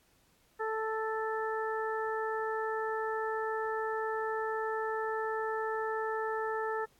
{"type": "harmonic tone", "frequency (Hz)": 440, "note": "A4", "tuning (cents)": 0, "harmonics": [1, 2, 3, 4], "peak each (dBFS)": [-34, -37, -39, -40], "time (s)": [0.59, 6.86], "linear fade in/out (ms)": 20, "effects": ["pink hiss -68 dBFS RMS until 6.99 s", "AAC 64 kbps"]}